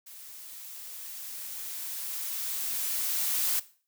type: noise with level ramp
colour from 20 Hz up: blue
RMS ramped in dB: -47 to -27 dBFS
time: 0.06-3.6 s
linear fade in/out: 10 ms
effects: noise-tail reverb RT60 0.4 s tail -17 dB re dry